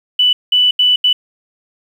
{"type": "tone bursts at uneven times", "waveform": "sine", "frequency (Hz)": 2977, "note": "F#7", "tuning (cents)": 10, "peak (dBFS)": -8, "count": 4, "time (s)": [[0.19, 0.33], [0.52, 0.71], [0.79, 0.96], [1.04, 1.13]], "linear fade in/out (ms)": 5, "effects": ["7-bit"]}